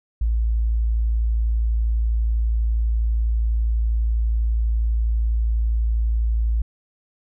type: tone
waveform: sine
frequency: 56.1 Hz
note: A1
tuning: 34 cents sharp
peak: -17 dBFS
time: 0.21-6.62 s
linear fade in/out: 5 ms
effects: none